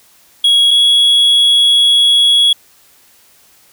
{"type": "tone pair in turn", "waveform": "triangle", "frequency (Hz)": [3322, 3345], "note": ["G#7", "G#7"], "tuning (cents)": [0, 12], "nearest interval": "unison", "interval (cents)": 12, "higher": "second", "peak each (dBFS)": -5, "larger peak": "neither", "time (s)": [[0.44, 0.71], [0.71, 2.53]], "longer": "second", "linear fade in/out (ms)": 5, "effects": ["white hiss -48 dBFS RMS until 3.72 s"]}